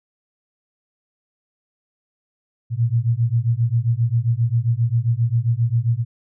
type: beating tone pair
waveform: sine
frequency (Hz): 113.4 / 120.9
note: A#2 / B2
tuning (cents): -47 / -36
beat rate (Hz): 7.5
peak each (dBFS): -19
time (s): 2.7-6.05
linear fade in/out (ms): 50
effects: none